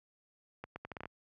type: accelerating click train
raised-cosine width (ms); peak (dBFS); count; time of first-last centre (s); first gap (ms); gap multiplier
0.5; -27; 8; 0.64-1.056; 120; 0.75
effects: high-pass 60 Hz 12 dB/octave